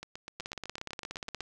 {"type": "two click trains", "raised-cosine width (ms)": 0.2, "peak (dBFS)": [-24, -20], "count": [12, 18], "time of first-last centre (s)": [[0.03, 1.408], [0.4, 1.406]], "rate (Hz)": [7.98, 16.9], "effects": []}